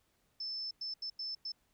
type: tone bursts at uneven times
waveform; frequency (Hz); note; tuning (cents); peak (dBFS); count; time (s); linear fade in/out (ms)
sine; 5274; E8; 0; -37; 5; 0.4-0.71 / 0.81-0.94 / 1.02-1.1 / 1.19-1.35 / 1.45-1.52; 5
effects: pink hiss -75 dBFS RMS until 1.73 s